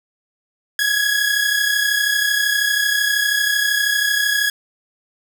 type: tone pair together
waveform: sawtooth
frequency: 1656 / 1688.8 Hz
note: G#6 / G#6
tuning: -5 / +29 cents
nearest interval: unison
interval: 34 cents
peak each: -14 / -17 dBFS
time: 0.79-4.5 s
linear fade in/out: 2 ms
effects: none